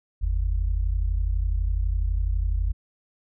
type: tone pair together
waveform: sine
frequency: 46.97 / 79 Hz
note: F#1 / D#2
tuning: +27 / +27 cents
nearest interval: major sixth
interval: 900 cents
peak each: -22 / -27 dBFS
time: 0.21-2.73 s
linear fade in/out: 20 ms
effects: none